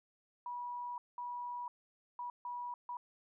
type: tone bursts at uneven times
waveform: sine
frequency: 972 Hz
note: B5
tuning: 28 cents flat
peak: -39 dBFS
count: 5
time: 0.46-0.98 / 1.18-1.68 / 2.19-2.3 / 2.45-2.74 / 2.89-2.97 s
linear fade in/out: 2 ms
effects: none